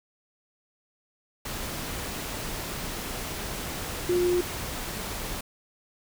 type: tone in noise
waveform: sine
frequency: 355.6 Hz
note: F4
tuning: 31 cents sharp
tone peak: -21 dBFS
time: 4.09-4.41 s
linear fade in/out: 5 ms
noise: pink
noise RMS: -34 dBFS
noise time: 1.45-5.41 s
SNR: +10 dB
effects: none